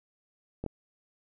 clicks, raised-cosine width 2 ms, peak -21 dBFS, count 2, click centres 0.64 / 0.663 s, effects none

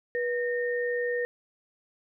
sine tone pair together, 485.7 / 1836 Hz, B4 / A#6, -29 / -27 cents, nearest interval octave + major seventh, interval 2302 cents, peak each -27 / -32 dBFS, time 0.15-1.25 s, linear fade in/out 0 ms, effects none

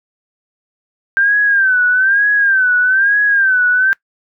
sine tone with vibrato, 1568 Hz, G6, in tune, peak -9 dBFS, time 1.17-3.93 s, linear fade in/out 0 ms, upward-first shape sine, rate 1.1 Hz, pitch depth 110 cents each way, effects noise-tail reverb RT60 0.1 s tail -22 dB re dry

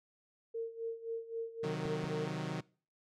sine tone with tremolo, 456.8 Hz, A#4, 35 cents flat, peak -34 dBFS, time 0.54-2.28 s, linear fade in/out 10 ms, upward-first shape sine, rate 3.8 Hz, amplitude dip 80%
sawtooth chord, C diminished, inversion none, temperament equal, 130.81 / 155.56 / 185 Hz, C3 / Eb3 / Gb3, 0 / 0 / 0 cents, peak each -39 / -35 / -37 dBFS, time 1.63-2.61 s, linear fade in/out 10 ms
clicks, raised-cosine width 2 ms, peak -30 dBFS, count 2, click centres 1.854 / 2.042 s
effects noise-tail reverb RT60 0.4 s tail -23 dB re dry + low-pass 6000 Hz 12 dB/octave

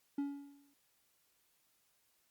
triangle tone with exponential decay, 282.5 Hz, C#4, 33 cents sharp, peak -30 dBFS, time 0.18-0.74 s, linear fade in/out 5 ms, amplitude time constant 120 ms, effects white hiss -75 dBFS RMS until 2.3 s + Opus 48 kbps

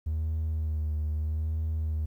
triangle tone with vibrato, 77.78 Hz, D#2, in tune, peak -24 dBFS, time 0.06-2.06 s, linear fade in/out 10 ms, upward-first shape sine, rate 0.79 Hz, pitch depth 34 cents each way, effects tanh soft clip ceiling -22 dBFS + 11-bit

